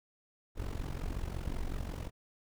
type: noise with amplitude modulation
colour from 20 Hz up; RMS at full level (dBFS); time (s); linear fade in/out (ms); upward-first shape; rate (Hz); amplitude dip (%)
brown; -34; 0.55-2.11; 50; sine; 45.5; 80
effects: none